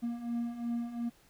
triangle beating tone pair, 234 / 236.8 Hz, A#3 / A#3, +7 / +27 cents, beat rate 2.8 Hz, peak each -37 / -32 dBFS, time 0.02-1.1 s, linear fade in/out 20 ms, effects pink hiss -64 dBFS RMS until 1.29 s

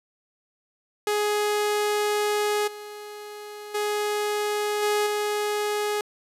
sawtooth tone with level steps, 417.5 Hz, G#4, 9 cents sharp, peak -18 / -33 / -20 / -17 / -20 dBFS, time 1.07-6.01 s, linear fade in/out 2 ms, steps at 2.67 / 3.74 / 4.82 / 5.06 s, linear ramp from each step 10 ms, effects resampled to 32000 Hz + 9-bit

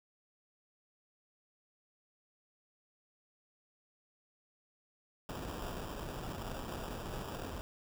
pink noise with sample-and-hold, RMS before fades -42 dBFS, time 5.29-7.61 s, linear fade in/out 0 ms, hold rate 2100 Hz, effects none

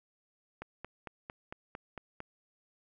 click train, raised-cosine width 0.5 ms, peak -26 dBFS, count 8, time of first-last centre 0.62-2.204 s, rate 4.42 Hz, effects none

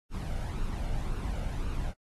brown noise with flanger, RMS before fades -32 dBFS, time 0.1-1.94 s, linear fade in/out 50 ms, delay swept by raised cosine 0.73 to 1.42 ms, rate 1.9 Hz, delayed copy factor +0.5, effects AAC 32 kbps

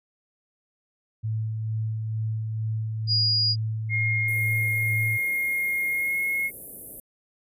sine tone with tremolo, 110 Hz, A2, in tune, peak -24 dBFS, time 1.23-5.18 s, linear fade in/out 20 ms, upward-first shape sine, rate 2.2 Hz, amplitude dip 30%
sine tone, 4870 Hz, D#8, 38 cents flat, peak -20 dBFS, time 3.07-3.56 s, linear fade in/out 50 ms
sine tone with pitch glide, 2138 to 2163 Hz, C7 to C#7, +37 to -43 cents, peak -23 dBFS, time 3.89-6.51 s, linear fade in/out 50 ms, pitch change +20 cents, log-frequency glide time 5.89-6.19 s
white band-stop noise, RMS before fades -38 dBFS, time 4.28-7 s, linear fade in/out 2 ms, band 610 to 9800 Hz, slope 48 dB/octave
effects resampled to 32000 Hz

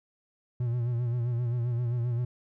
triangle tone with vibrato, 120.2 Hz, B2, 46 cents flat, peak -24 dBFS, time 0.6-2.25 s, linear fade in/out 5 ms, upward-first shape sine, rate 7.6 Hz, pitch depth 58 cents each way, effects none

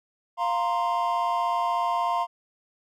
triangle chord, F suspended fourth, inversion none, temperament just, 698.5 / 931.3 / 1047.7 Hz, F5 / Bb5 / C6, 0 / -2 / +2 cents, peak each -25 dBFS, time 0.37-2.27 s, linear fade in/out 50 ms, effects tanh soft clip ceiling -12 dBFS

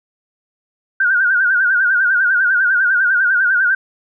sine tone with vibrato, 1499 Hz, F#6, 22 cents sharp, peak -11 dBFS, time 1-3.75 s, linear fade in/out 5 ms, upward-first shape sine, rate 10 Hz, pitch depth 100 cents each way, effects none

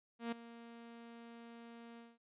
sawtooth tone with ADSR envelope, 233.1 Hz, A#3, in tune, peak -32 dBFS, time 0.19-2.18 s, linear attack 130 ms, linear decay 9 ms, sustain -16 dB, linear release 200 ms, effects resampled to 8000 Hz

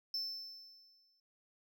triangle tone with exponential decay, 5300 Hz, E8, 9 cents sharp, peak -33 dBFS, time 0.14-1.2 s, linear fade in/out 2 ms, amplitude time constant 230 ms, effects none

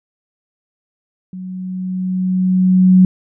sine tone with level ramp, 185 Hz, F#3, in tune, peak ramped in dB -26 to -4 dBFS, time 1.33-3.05 s, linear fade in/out 2 ms, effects none

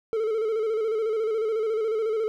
triangle tone with vibrato, 440 Hz, A4, in tune, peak -21 dBFS, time 0.13-2.28 s, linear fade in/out 0 ms, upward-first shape square, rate 14 Hz, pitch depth 49 cents each way, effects none

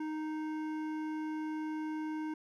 sine tone with hard clipping, 310.3 Hz, D#4, 5 cents flat, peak -37 dBFS, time 0-2.34 s, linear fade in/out 5 ms, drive 12 dB, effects none

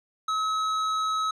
sine tone with hard clipping, 1285 Hz, E6, 45 cents flat, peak -26 dBFS, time 0.28-1.31 s, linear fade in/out 5 ms, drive 14 dB, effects low-pass 6000 Hz 12 dB/octave

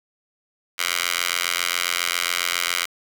10% pulse tone with high-pass filter, 87.31 Hz, F2, in tune, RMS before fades -24 dBFS, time 0.78-2.86 s, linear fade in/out 20 ms, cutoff 2000 Hz, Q 1.1, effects none

